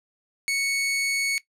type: tone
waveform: sawtooth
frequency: 2217 Hz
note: C#7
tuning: in tune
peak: -19 dBFS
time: 0.48-1.38 s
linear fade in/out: 0 ms
effects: noise-tail reverb RT60 0.1 s tail -17 dB re dry + low-pass 11000 Hz 12 dB/octave